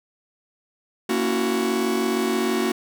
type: chord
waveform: 45% pulse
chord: F# dominant seventh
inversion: first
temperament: just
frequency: 231.2 / 277.5 / 333 / 370 Hz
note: A#3 / C#4 / E4 / F#4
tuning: -14 / +2 / +18 / 0 cents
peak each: -25 / -29 / -29 / -24 dBFS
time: 1.09-2.72 s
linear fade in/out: 5 ms
effects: none